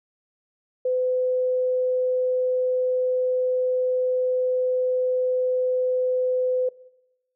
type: tone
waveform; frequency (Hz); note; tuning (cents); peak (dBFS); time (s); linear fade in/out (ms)
sine; 507; B4; +45; -20; 0.85-6.69; 5
effects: noise-tail reverb RT60 0.9 s tail -20 dB re dry